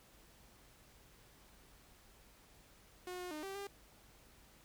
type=tone with pitch steps; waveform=sawtooth; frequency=361.9 / 359.7 / 305 / 389 / 399.8 Hz; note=F#4 / F#4 / D#4 / G4 / G4; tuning=-38 / -49 / -34 / -13 / +34 cents; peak=-39 dBFS; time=3.07-3.67 s; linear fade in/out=2 ms; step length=120 ms; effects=added 50 Hz sine -70 dBFS peak until 4.64 s + pink hiss -64 dBFS RMS until 4.64 s